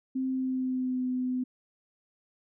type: tone with pitch glide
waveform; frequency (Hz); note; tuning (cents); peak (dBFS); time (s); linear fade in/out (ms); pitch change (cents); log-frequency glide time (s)
sine; 261.6 to 253.4; C4 to B3; 0 to +45; -27; 0.15-1.44; 10; -55; 0.27-1.06
effects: none